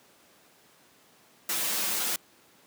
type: noise with comb filter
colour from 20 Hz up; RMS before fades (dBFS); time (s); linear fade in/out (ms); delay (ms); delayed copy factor
white; -29; 1.49-2.16; 2; 7.4; -0.7
effects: pink hiss -59 dBFS RMS until 2.66 s + high-pass 200 Hz 12 dB/octave